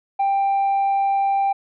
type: tone with tanh clipping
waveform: sine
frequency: 789 Hz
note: G5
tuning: 11 cents sharp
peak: -17 dBFS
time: 0.19-1.53 s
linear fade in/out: 10 ms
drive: 1 dB
effects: none